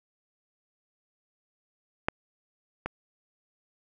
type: clicks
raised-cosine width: 0.5 ms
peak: -9 / -16 dBFS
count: 2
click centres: 2.085 / 2.86 s
effects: none